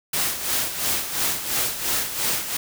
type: noise with tremolo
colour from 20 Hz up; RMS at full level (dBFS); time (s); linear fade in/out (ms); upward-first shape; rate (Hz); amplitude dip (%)
white; -22; 0.13-2.57; 5; sine; 2.9; 65
effects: none